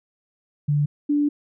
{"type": "tone pair in turn", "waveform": "sine", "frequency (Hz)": [146.4, 291.9], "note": ["D3", "D4"], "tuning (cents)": [-5, -10], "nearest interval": "octave", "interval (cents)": 1195, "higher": "second", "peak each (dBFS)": -17, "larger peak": "neither", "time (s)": [[0.68, 0.86], [1.09, 1.29]], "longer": "second", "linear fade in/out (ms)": 10, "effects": []}